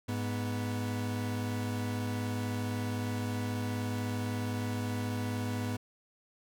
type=tone pair together; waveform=40% pulse; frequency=103.83 / 247 Hz; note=G#2 / B3; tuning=0 / 0 cents; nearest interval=octave + minor third; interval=1500 cents; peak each=-33 / -35 dBFS; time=0.08-5.77 s; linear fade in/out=10 ms; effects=none